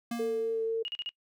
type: tone with exponential decay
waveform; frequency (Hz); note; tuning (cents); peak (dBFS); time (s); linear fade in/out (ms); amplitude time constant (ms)
square; 234.7; A#3; +12; -31; 0.11-0.8; 5; 150
type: tone with vibrato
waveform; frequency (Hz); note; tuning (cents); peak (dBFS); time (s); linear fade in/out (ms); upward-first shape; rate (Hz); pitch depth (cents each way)
sine; 449.9; A4; +39; -27; 0.19-0.83; 10; sine; 4; 10
type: tone bursts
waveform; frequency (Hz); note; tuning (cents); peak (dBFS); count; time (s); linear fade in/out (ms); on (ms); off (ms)
sine; 2873; F7; +48; -32; 4; 0.85-1.091; 0; 31; 39
effects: noise-tail reverb RT60 0.1 s tail -23 dB re dry

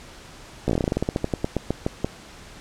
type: slowing click train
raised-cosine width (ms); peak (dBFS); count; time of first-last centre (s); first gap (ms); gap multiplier
2; -8; 21; 0.68-2.045; 15; 1.14
effects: pink hiss -44 dBFS RMS until 2.6 s + low-pass 8000 Hz 12 dB/octave

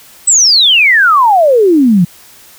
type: exponential sweep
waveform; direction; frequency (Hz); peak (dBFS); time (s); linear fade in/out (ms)
sine; down; 8200 to 164.81; -4; 0.27-2.05; 10
effects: white hiss -39 dBFS RMS until 2.58 s

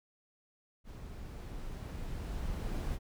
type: noise with level ramp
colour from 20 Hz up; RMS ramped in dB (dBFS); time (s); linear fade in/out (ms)
brown; -46 to -35; 0.84-2.99; 50
effects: none

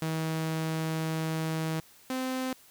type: tone pair in turn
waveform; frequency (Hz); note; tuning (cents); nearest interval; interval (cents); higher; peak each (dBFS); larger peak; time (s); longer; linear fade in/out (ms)
sawtooth; 159.9 / 258.7; D#3 / C4; +48 / -19; minor sixth; 833; second; -25 / -26; first; 0.02-1.8 / 2.1-2.53; first; 2
effects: white hiss -57 dBFS RMS until 2.7 s

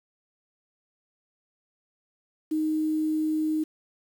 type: tone with quantisation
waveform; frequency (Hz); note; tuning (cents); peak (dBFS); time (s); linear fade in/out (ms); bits
sine; 311.1; D#4; 0; -23; 2.51-3.64; 10; 8
effects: none

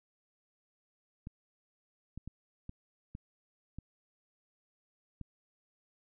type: clicks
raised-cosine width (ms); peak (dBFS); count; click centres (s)
5; -30; 7; 1.271 / 2.176 / 2.276 / 2.694 / 3.151 / 3.786 / 5.213
effects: none

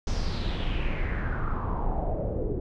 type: noise with low-pass filter sweep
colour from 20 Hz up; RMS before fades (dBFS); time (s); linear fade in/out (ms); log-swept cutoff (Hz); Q
brown; -28; 0.07-2.6; 2; 5900 to 400; 4.5
effects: none

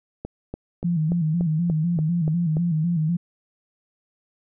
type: click train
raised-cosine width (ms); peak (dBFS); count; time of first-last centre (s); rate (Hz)
2; -17; 9; 0.25-2.569; 3.45
type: tone with vibrato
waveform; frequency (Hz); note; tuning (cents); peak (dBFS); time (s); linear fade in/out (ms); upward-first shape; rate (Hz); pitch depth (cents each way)
sine; 164.2; E3; -6; -19; 0.84-3.17; 10; square; 4; 90
effects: none

